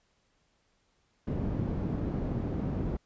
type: low-pass noise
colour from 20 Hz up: white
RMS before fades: -32 dBFS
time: 1.27-2.97 s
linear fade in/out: 5 ms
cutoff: 240 Hz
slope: 12 dB/octave
effects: pink hiss -72 dBFS RMS until 3.05 s + resampled to 16000 Hz